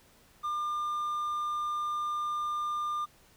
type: tone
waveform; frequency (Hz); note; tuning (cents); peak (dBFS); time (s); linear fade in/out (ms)
triangle; 1200; D6; +37; -28; 0.43-3.06; 20
effects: pink hiss -61 dBFS RMS until 3.36 s